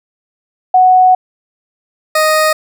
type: tone pair in turn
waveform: sine / 20% pulse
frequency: 740 / 622.3 Hz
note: F#5 / D#5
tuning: 0 / 0 cents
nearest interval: minor third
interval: 300 cents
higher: first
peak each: -4 dBFS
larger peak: neither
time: 0.74-1.15 / 2.15-2.53 s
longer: first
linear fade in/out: 5 ms
effects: none